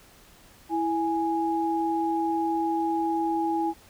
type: tone pair together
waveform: sine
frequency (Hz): 329.6 / 829.7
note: E4 / G#5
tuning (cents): 0 / -2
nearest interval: octave + major third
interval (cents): 1598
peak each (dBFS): -26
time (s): 0.69-3.74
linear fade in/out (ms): 50
effects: pink hiss -54 dBFS RMS until 3.89 s